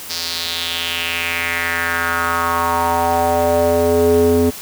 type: tone with band-pass filter sweep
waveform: square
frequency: 84.6 Hz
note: E2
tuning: 45 cents sharp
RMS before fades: -17 dBFS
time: 0.09-4.51 s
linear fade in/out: 20 ms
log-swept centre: 5000 to 340 Hz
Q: 3.6
effects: white hiss -32 dBFS RMS until 4.61 s